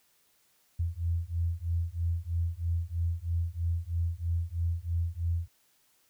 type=beating tone pair; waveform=sine; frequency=83.2 / 86.3 Hz; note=E2 / F2; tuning=+17 / -20 cents; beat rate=3.1 Hz; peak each=-31 / -31 dBFS; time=0.79-5.48 s; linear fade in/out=10 ms; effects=white hiss -68 dBFS RMS until 6.09 s